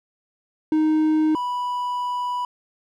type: tone pair in turn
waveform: triangle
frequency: 311.1 / 984.5 Hz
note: D#4 / B5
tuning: 0 / -6 cents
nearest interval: octave + minor sixth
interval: 1994 cents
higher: second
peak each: -14 / -21 dBFS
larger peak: first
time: 0.72-1.35 / 1.35-2.45 s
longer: second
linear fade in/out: 2 ms
effects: none